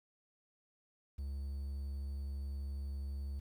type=tone with vibrato; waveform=triangle; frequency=69.3 Hz; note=C#2; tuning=in tune; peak=-36 dBFS; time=1.18-3.4 s; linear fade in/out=10 ms; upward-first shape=triangle; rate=12 Hz; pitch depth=8 cents each way; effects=11-bit